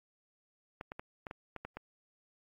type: clicks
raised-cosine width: 0.5 ms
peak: -26 dBFS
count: 8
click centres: 0.811 / 0.919 / 0.995 / 1.268 / 1.311 / 1.563 / 1.65 / 1.77 s
effects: AAC 32 kbps